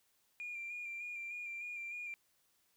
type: tone with vibrato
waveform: sine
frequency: 2400 Hz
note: D7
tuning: 37 cents sharp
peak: -40 dBFS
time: 0.4-2.14 s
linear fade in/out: 0 ms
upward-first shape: square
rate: 3.3 Hz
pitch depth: 24 cents each way
effects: tanh soft clip ceiling -37 dBFS + white hiss -75 dBFS RMS until 2.76 s